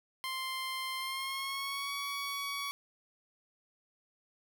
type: tone with pitch glide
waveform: 15% pulse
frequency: 1050 to 1125.4 Hz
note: C6 to C#6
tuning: +6 to +26 cents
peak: -29 dBFS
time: 0.24-2.71 s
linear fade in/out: 0 ms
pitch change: +120 cents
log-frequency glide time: 0.98-1.92 s
effects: none